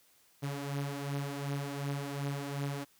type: beating tone pair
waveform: sawtooth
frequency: 140.3 / 143 Hz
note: C#3 / D3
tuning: +21 / -46 cents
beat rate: 2.7 Hz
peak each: -32 / -36 dBFS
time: 0.42-2.85 s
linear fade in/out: 20 ms
effects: white hiss -66 dBFS RMS until 2.99 s